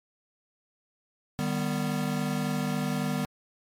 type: chord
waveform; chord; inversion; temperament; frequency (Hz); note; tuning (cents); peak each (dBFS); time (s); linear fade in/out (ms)
square; Eb augmented; none; equal with one note detuned; 152.45 / 196 / 246.9; Eb3 / G3 / B3; -35 / 0 / 0; -32; 1.39-3.25; 0
effects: MP3 64 kbps